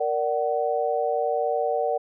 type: chord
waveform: sine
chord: Bb augmented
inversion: none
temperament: equal with one note detuned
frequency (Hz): 466.2 / 587.3 / 751.6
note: Bb4 / D5 / F#5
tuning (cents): 0 / 0 / +27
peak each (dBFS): -26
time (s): 0-1.98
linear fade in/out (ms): 10
effects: none